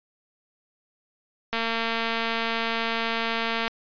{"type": "click train", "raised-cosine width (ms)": 0.3, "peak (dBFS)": -11, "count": 491, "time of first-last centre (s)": [1.53, 3.679], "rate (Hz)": 228, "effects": ["resampled to 11025 Hz"]}